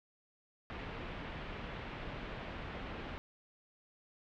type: low-pass noise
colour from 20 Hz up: pink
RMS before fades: -44 dBFS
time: 0.7-3.18 s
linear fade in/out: 0 ms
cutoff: 3100 Hz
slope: 24 dB/octave
effects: none